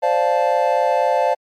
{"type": "chord", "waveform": "triangle", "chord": "D minor seventh", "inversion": "third", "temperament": "equal with one note detuned", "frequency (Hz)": [523.3, 587.3, 698.5, 873.4], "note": ["C5", "D5", "F5", "A5"], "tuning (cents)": [0, 0, 0, -13], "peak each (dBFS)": -18, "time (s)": [0.02, 1.35], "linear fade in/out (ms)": 20, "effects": ["MP3 96 kbps"]}